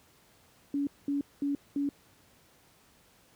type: tone bursts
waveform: sine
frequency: 283.4 Hz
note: C#4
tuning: 38 cents sharp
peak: -27 dBFS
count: 4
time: 0.74-1.89 s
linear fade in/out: 2 ms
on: 130 ms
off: 210 ms
effects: pink hiss -62 dBFS RMS until 3.35 s + high-pass 60 Hz 12 dB/octave